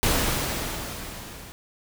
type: noise with level ramp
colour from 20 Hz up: pink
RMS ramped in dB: -21 to -43 dBFS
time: 0.03-1.52 s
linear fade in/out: 0 ms
effects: none